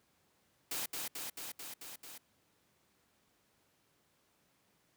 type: noise with echo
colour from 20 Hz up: white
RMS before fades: -38 dBFS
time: 0.71-0.86 s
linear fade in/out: 5 ms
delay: 220 ms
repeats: 6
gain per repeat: -2 dB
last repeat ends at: 2.18 s
effects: pink hiss -73 dBFS RMS until 4.96 s + high-pass 100 Hz 12 dB/octave